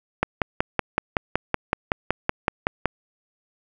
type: click train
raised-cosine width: 0.5 ms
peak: -4 dBFS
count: 15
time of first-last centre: 0.23-2.857 s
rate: 5.33 Hz
effects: none